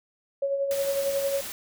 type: tone with tremolo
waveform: sine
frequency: 554.4 Hz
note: C#5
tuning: in tune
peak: -22 dBFS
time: 0.42-1.41 s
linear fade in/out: 5 ms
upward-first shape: sine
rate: 11 Hz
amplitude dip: 45%
type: noise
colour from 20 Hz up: white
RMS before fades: -36 dBFS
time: 0.71-1.52 s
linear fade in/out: 0 ms
effects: none